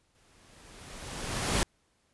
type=noise with exponential growth; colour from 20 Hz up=pink; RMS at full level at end=-26 dBFS; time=0.15-1.63 s; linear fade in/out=0 ms; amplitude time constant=320 ms; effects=pink hiss -71 dBFS RMS until 2.13 s + resampled to 24000 Hz